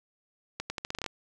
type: accelerating click train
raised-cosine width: 0.2 ms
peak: -16 dBFS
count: 10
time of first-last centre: 0.6-1.062 s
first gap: 100 ms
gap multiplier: 0.82
effects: none